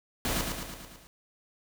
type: noise with echo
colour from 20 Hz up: pink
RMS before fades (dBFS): -30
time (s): 0.25-0.41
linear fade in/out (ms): 0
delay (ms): 110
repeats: 6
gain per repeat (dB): -4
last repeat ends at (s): 1.07
effects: none